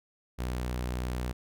sawtooth tone, 61.74 Hz, B1, in tune, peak -27 dBFS, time 0.38-1.33 s, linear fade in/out 20 ms, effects none

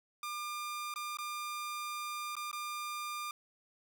sawtooth tone with dropouts, 1200 Hz, D6, 37 cents sharp, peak -34 dBFS, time 0.23-3.31 s, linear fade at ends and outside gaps 2 ms, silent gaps 0.94-0.959 / 1.171-1.186 / 2.354-2.366 / 2.514-2.529 s, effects none

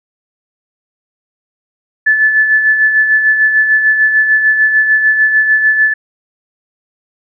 sine tone with tremolo, 1738 Hz, A6, 22 cents flat, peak -5 dBFS, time 2.06-5.94 s, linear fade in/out 10 ms, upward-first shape sine, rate 6.7 Hz, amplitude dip 50%, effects none

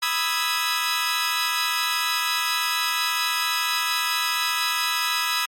15% pulse chord, E major seventh, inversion second, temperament equal, 987.8 / 1244.5 / 1318.5 / 1661.2 Hz, B5 / D#6 / E6 / G#6, 0 / 0 / 0 / 0 cents, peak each -21 dBFS, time 0.02-5.46 s, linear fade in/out 10 ms, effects MP3 64 kbps

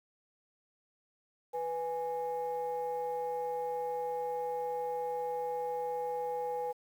sine tone pair together, 493.9 / 830.6 Hz, B4 / G#5, 0 / 0 cents, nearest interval major sixth, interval 900 cents, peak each -34 / -35 dBFS, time 1.53-6.73 s, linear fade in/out 20 ms, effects tanh soft clip ceiling -27 dBFS + 10-bit

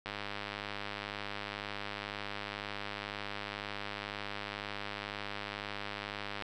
click train, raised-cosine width 0.3 ms, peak -22 dBFS, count 650, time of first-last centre 0.06-6.423 s, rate 102 Hz, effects none

